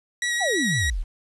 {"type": "tone with vibrato", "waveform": "sawtooth", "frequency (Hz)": 1917, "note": "A#6", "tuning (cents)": 48, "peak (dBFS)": -19, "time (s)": [0.22, 0.9], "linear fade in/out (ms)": 2, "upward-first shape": "sine", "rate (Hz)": 6, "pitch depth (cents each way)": 18}
{"type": "exponential sweep", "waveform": "sine", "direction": "down", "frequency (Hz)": [845, 30.87], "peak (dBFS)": -23, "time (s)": [0.4, 1.04], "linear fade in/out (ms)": 20}
{"effects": ["resampled to 24000 Hz", "9-bit"]}